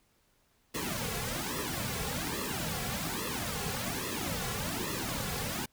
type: noise with flanger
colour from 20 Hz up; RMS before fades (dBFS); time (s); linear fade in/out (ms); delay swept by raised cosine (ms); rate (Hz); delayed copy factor
pink; -35; 0.74-5.66; 10; 1.3 to 3.3; 1.2; -0.95
effects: pink hiss -70 dBFS RMS until 5.72 s